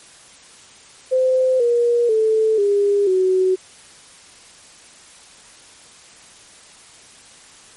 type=tone with pitch steps; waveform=sine; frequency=516 / 475.9 / 438.9 / 404.8 / 373.4 Hz; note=C5 / A#4 / A4 / G#4 / F#4; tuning=-24 / +36 / -4 / -44 / +16 cents; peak=-13 dBFS; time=1.11-3.56 s; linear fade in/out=20 ms; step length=490 ms; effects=white hiss -45 dBFS RMS until 7.76 s + MP3 48 kbps